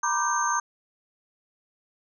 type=tone cluster; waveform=sine; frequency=947 / 1010 / 1188 / 1547 / 6340 Hz; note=A#5 / B5 / D6 / G6 / G8; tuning=+27 / +39 / +20 / -23 / +19 cents; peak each=-28 / -31 / -27 / -30 / -30 dBFS; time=0.03-0.6 s; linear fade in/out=5 ms; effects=none